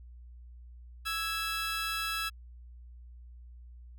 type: tone pair together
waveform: 20% pulse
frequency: 1318.5 / 1661.2 Hz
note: E6 / G#6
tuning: 0 / 0 cents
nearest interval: major third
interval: 400 cents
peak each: -28 / -32 dBFS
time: 1.05-2.3 s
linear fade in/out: 20 ms
effects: added 60 Hz sine -47 dBFS peak until 3.98 s